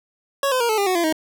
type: tone with pitch steps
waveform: 25% pulse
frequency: 554.4 / 511.3 / 471.6 / 435 / 401.2 / 370 / 341.3 / 314.8 Hz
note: C#5 / C5 / A#4 / A4 / G4 / F#4 / F4 / D#4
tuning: 0 / -40 / +20 / -20 / +40 / 0 / -40 / +20 cents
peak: -14 dBFS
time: 0.43-1.126 s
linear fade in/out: 2 ms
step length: 87 ms
effects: none